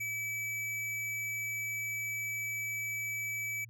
square tone, 2297 Hz, D7, 39 cents flat, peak -35 dBFS, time 0-3.65 s, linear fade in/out 10 ms, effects added 115 Hz sine -50 dBFS peak until 3.69 s

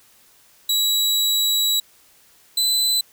sawtooth tone pair in turn, 3900 / 4014 Hz, B7 / B7, -23 / +27 cents, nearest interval unison, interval 50 cents, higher second, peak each -14 dBFS, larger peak neither, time 0.69-1.8 / 2.57-3.01 s, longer first, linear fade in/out 5 ms, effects white hiss -54 dBFS RMS until 3.12 s

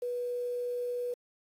sine tone with quantisation, 488.5 Hz, B4, 19 cents flat, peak -31 dBFS, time 0.02-1.14 s, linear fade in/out 5 ms, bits 9, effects AAC 48 kbps

